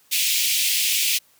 pink high-pass noise, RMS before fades -21 dBFS, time 0.11-1.19 s, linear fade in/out 20 ms, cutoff 2300 Hz, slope 48 dB/octave, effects white hiss -58 dBFS RMS until 1.39 s

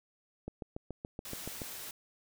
click train, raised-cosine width 2 ms, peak -26 dBFS, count 9, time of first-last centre 0.48-1.618 s, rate 7.03 Hz
white noise, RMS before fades -44 dBFS, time 1.25-1.91 s, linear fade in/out 2 ms
effects none

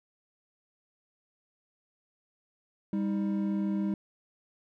triangle tone pair together, 199.1 / 316.3 Hz, G3 / D#4, +27 / +29 cents, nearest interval minor sixth, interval 802 cents, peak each -26 / -32 dBFS, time 2.93-3.94 s, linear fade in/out 2 ms, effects none

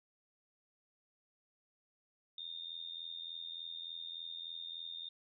sine tone with amplitude modulation, 3648 Hz, A#7, 38 cents flat, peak -39 dBFS, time 2.38-5.09 s, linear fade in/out 2 ms, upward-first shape sine, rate 83.4 Hz, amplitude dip 80%, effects none

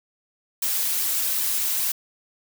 blue noise with flanger, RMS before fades -24 dBFS, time 0.62-1.92 s, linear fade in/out 5 ms, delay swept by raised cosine 1.4 to 6.2 ms, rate 2.5 Hz, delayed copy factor -0.6, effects none

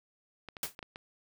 clicks, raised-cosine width 0.3 ms, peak -27 dBFS, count 6, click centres 0.487 / 0.568 / 0.655 / 0.791 / 0.828 / 0.959 s
white noise with exponential decay, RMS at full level -30 dBFS, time 0.63-0.75 s, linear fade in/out 2 ms, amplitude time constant 25 ms
effects none

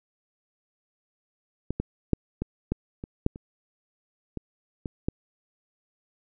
clicks, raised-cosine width 3 ms, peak -15 / -14 / -7 / -15 / -12 / -22 / -8 / -27 / -19 / -19 / -12 dBFS, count 11, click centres 1.706 / 1.8 / 2.133 / 2.42 / 2.72 / 3.039 / 3.264 / 3.359 / 4.373 / 4.858 / 5.085 s, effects none

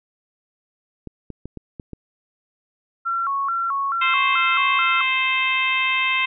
clicks, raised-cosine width 3 ms, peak -20 dBFS, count 6, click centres 1.073 / 1.303 / 1.456 / 1.573 / 1.798 / 1.933 s
sine tone with vibrato, 1227 Hz, D#6, 25 cents flat, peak -20 dBFS, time 3.05-5.03 s, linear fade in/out 20 ms, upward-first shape square, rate 2.3 Hz, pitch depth 180 cents each way
harmonic tone, 523.3 Hz, C5, in tune, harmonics 2 / 3 / 4 / 5 / 6 / 7, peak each -25 / -34 / -22 / -22 / -28 / -33 dBFS, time 4.01-6.26 s, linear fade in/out 10 ms
effects none

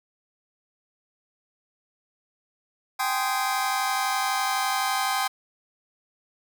sawtooth chord, Ab major seventh, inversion third, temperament just, 778.7 / 830.6 / 1038.3 / 1245.9 Hz, G5 / Ab5 / C6 / Eb6, -12 / 0 / -14 / +2 cents, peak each -23 / -28 / -25 / -27 dBFS, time 2.99-5.28 s, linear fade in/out 10 ms, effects none

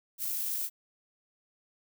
violet noise with amplitude modulation, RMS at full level -32 dBFS, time 0.18-0.7 s, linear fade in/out 50 ms, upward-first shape sine, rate 54 Hz, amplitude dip 25%, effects none

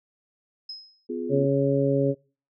sine tone with exponential decay, 5120 Hz, D#8, 49 cents sharp, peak -32 dBFS, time 0.69-1.07 s, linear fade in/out 5 ms, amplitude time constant 82 ms
sine chord, F diminished, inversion second, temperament just, 251.4 / 349.2 / 419.1 Hz, Cb4 / F4 / Ab4, +31 / 0 / +16 cents, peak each -32 dBFS, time 1.09-1.46 s, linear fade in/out 10 ms
harmonic tone, 138.59 Hz, C#3, in tune, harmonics 1 / 2 / 3 / 4, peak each -25 / -25 / -25 / -25 dBFS, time 1.29-2.15 s, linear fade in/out 50 ms
effects noise-tail reverb RT60 0.4 s tail -25 dB re dry

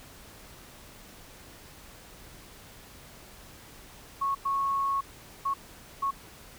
sine tone bursts at uneven times, 1101 Hz, C#6, 12 cents flat, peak -25 dBFS, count 4, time 4.21-4.35 / 4.45-5.01 / 5.45-5.54 / 6.02-6.11 s, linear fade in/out 10 ms, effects pink hiss -50 dBFS RMS until 6.58 s

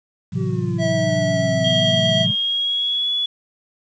sine chord, F# half-diminished seventh, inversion first, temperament just, 111 / 133.2 / 166.5 / 185 Hz, A2 / C3 / E3 / F#3, +16 / +31 / +18 / 0 cents, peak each -25 dBFS, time 0.32-2.32 s, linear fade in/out 20 ms
triangle exponential sweep, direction down, 389 to 203.8 Hz, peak -26 dBFS, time 0.35-2.36 s, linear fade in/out 50 ms
square tone with vibrato, 651 Hz, E5, 22 cents flat, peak -20 dBFS, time 0.78-2.27 s, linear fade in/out 50 ms, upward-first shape sine, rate 7.9 Hz, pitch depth 9 cents each way
sine tone with pitch glide, 3237 to 3406 Hz, G#7 to G#7, -45 to +43 cents, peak -18 dBFS, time 1.64-3.26 s, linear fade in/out 5 ms, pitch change +88 cents, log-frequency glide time 2.32-3.13 s
effects resampled to 16000 Hz + 8-bit

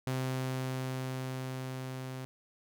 sawtooth tone with level ramp, 130 Hz, C3, 11 cents flat, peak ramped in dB -27 to -35 dBFS, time 0.07-2.25 s, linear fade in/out 0 ms, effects none

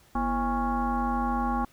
sine tone with frequency modulation, 529 Hz, C5, 19 cents sharp, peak -24 dBFS, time 0.15-1.65 s, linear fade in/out 5 ms, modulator 288 Hz, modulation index 2.2, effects pink hiss -59 dBFS RMS until 1.72 s

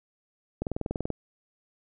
click train, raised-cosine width 2 ms, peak -16 dBFS, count 11, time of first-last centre 0.62-1.103 s, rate 20.7 Hz, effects none

